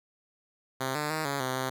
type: tone with pitch steps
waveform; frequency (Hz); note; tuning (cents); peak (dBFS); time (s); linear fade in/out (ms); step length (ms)
5% pulse; 131.9 / 149.8 / 156.8 / 140.2 / 129.5 / 130.6; C3 / D3 / D#3 / C#3 / C3 / C3; +14 / +35 / +14 / +20 / -17 / -3; -18; 0.8-1.7; 10; 150
effects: none